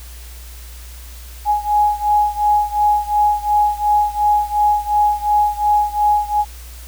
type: beating tone pair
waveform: sine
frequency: 833 / 835.8 Hz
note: G#5 / G#5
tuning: +5 / +11 cents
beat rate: 2.8 Hz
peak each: -15 / -17 dBFS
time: 1.45-6.45 s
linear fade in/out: 50 ms
effects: added 60 Hz sine -33 dBFS peak until 6.87 s + white hiss -41 dBFS RMS until 6.87 s